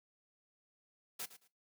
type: noise with echo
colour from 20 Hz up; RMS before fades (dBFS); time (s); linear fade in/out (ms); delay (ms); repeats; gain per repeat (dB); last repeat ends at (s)
white; -42; 1.19-1.26; 10; 110; 2; -14; 1.48
effects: noise-tail reverb RT60 0.2 s tail -17 dB re dry + high-pass 150 Hz 12 dB/octave